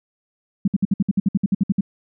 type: tone bursts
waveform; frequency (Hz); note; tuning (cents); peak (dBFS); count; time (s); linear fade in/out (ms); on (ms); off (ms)
sine; 196.1; G3; +1; -13; 14; 0.65-1.809; 5; 28; 59
effects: none